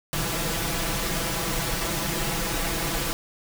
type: noise with comb filter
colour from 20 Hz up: pink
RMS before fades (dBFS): -27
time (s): 0.13-3.13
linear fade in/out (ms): 0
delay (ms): 6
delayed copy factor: +1
effects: none